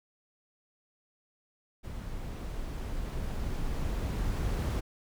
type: noise with level ramp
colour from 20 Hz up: brown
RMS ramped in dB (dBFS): -39 to -29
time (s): 1.83-4.81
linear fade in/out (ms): 20
effects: none